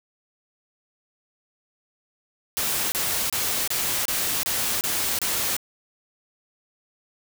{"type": "noise bursts", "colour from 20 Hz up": "white", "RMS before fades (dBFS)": -25, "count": 8, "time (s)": [2.57, 5.566], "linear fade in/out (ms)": 0, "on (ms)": 350, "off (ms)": 28, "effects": []}